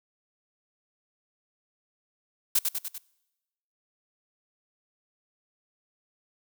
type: noise with echo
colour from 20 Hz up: blue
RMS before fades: -22 dBFS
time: 2.55-2.59 s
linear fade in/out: 5 ms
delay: 98 ms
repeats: 4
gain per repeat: -4 dB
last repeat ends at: 2.982 s
effects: noise-tail reverb RT60 1.0 s tail -24 dB re dry